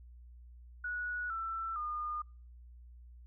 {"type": "tone with pitch steps", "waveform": "sine", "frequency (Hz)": [1464, 1334.8, 1216.9], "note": ["F#6", "E6", "D#6"], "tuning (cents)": [-19, 21, -39], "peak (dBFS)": -35, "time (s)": [0.84, 2.22], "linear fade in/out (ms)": 5, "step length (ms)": 460, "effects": ["noise-tail reverb RT60 0.4 s tail -26 dB re dry", "added 60 Hz sine -51 dBFS peak until 3.26 s"]}